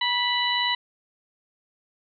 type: harmonic tone with a mistuned harmonic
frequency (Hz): 987.8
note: B5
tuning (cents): 0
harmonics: 1 / 2 / 3 / 4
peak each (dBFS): -27 / -27 / -27 / -27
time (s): 0.01-0.75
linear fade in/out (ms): 5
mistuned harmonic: 1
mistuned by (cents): -34
effects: none